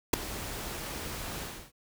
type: noise with ADSR envelope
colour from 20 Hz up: pink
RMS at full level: -19 dBFS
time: 0.13-1.72 s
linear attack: 8 ms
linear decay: 4 ms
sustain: -19 dB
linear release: 310 ms
effects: none